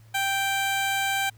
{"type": "tone", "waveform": "15% pulse", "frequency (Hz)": 784, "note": "G5", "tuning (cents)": 0, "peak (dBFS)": -17, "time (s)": [0.14, 1.3], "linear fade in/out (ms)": 10, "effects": ["added 111 Hz sine -49 dBFS peak until 1.37 s", "pink hiss -61 dBFS RMS until 1.37 s"]}